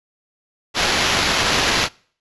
white noise with sample-and-hold, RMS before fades -18 dBFS, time 0.74-1.89 s, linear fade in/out 50 ms, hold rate 8820 Hz, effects noise-tail reverb RT60 0.5 s tail -25 dB re dry + resampled to 24000 Hz

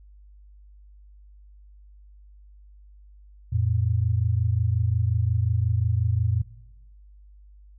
sine tone pair together, 88.7 / 114.3 Hz, F2 / A#2, +27 / -34 cents, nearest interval major third, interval 439 cents, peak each -23 dBFS, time 3.52-6.42 s, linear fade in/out 10 ms, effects noise-tail reverb RT60 1.0 s tail -17 dB re dry + added 50 Hz sine -47 dBFS peak until 7.78 s

